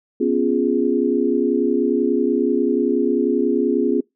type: chord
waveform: sine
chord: C# dominant seventh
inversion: third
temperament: equal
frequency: 246.9 / 277.2 / 349.2 / 415.3 Hz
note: B3 / C#4 / E#4 / G#4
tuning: 0 / 0 / 0 / 0 cents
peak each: -21 dBFS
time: 0.2-4.01 s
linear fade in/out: 10 ms
effects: noise-tail reverb RT60 0.2 s tail -26 dB re dry